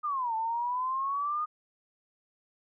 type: exponential two-way sweep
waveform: sine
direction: down then up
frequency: 1244.5 to 880 to 1237 Hz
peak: -28 dBFS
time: 0.03-1.46 s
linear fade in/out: 20 ms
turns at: 0.35 s
effects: none